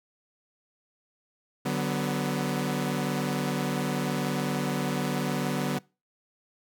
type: chord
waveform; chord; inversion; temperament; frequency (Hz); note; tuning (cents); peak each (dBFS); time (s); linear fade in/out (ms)
sawtooth; B minor; first; equal with one note detuned; 146.83 / 187.69 / 246.9; D3 / F#3 / B3; 0 / +25 / 0; -27; 1.65-5.79; 10
effects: noise-tail reverb RT60 0.3 s tail -24 dB re dry